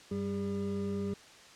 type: tone cluster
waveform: triangle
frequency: 94.9 / 195.7 / 403.8 Hz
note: F#2 / G3 / G#4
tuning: +44 / -3 / -49 cents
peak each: -39 / -32 / -35 dBFS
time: 0.11-1.14 s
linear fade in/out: 5 ms
effects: white hiss -54 dBFS RMS until 1.55 s + low-pass 6000 Hz 12 dB/octave